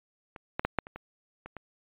clicks, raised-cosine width 0.5 ms, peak -28 / -14 / -11 / -10 / -28 / -25 / -27 / -25 dBFS, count 8, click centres 0.362 / 0.595 / 0.65 / 0.787 / 0.869 / 0.96 / 1.46 / 1.567 s, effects resampled to 8000 Hz

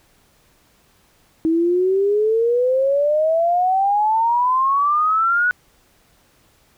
sine exponential sweep, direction up, 318.9 to 1483 Hz, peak -14 dBFS, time 1.45-5.51 s, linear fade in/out 0 ms, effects pink hiss -57 dBFS RMS until 6.77 s

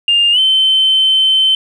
sine tone with pitch glide, 2808 to 3080 Hz, F7 to G7, +9 to -31 cents, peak -7 dBFS, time 0.08-1.55 s, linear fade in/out 2 ms, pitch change +160 cents, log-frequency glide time 0.32-0.39 s, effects tanh soft clip ceiling -3 dBFS + 8-bit

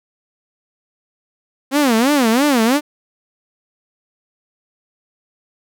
sawtooth tone with vibrato, 256.2 Hz, C4, 36 cents flat, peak -8 dBFS, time 1.71-2.81 s, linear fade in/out 50 ms, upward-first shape sine, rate 3 Hz, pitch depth 260 cents each way, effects none

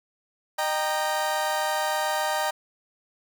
30% pulse chord, Eb major, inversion none, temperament equal with one note detuned, 612.6 / 784 / 932.3 Hz, Eb5 / G5 / Bb5, -27 / 0 / 0 cents, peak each -26 dBFS, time 0.58-2.51 s, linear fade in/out 10 ms, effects none

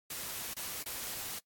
white noise with dropouts, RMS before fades -40 dBFS, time 0.1-1.39 s, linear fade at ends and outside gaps 5 ms, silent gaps 0.537-0.565 / 0.83-0.859 s, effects noise-tail reverb RT60 0.1 s tail -22 dB re dry + AAC 64 kbps

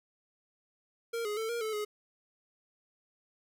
square tone with pitch steps, 463.7 / 417.6 / 444.8 / 470.8 / 436 / 420.2 Hz, A#4 / G#4 / A4 / A#4 / A4 / G#4, -9 / +10 / +19 / +17 / -16 / +20 cents, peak -33 dBFS, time 1.13-1.85 s, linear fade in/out 10 ms, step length 120 ms, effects none

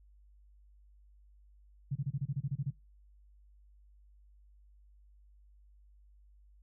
sine tone bursts, 138.8 Hz, C#3, 3 cents sharp, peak -30 dBFS, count 11, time 1.91-2.707 s, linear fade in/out 10 ms, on 47 ms, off 28 ms, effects noise-tail reverb RT60 0.2 s tail -20 dB re dry + added 50 Hz sine -58 dBFS peak until 6.62 s

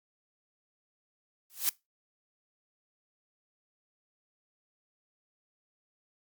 blue noise with exponential growth, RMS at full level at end -23 dBFS, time 1.5-1.69 s, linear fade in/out 0 ms, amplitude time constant 41 ms, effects noise-tail reverb RT60 0.2 s tail -22 dB re dry + Opus 48 kbps

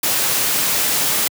white noise, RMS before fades -18 dBFS, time 0.03-1.28 s, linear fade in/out 5 ms, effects high-pass 100 Hz 12 dB/octave

